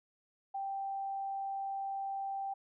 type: tone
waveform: sine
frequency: 784 Hz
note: G5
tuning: in tune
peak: -35 dBFS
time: 0.54-2.54 s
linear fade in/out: 10 ms
effects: none